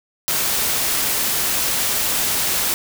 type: noise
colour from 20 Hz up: white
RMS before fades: -20 dBFS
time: 0.28-2.74 s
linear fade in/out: 0 ms
effects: none